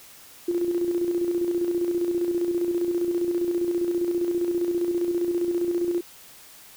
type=tone with tremolo; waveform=sine; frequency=347.7 Hz; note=F4; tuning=8 cents flat; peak=-20 dBFS; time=0.48-6.01 s; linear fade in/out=5 ms; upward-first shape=square; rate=15 Hz; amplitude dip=45%; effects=white hiss -48 dBFS RMS until 6.76 s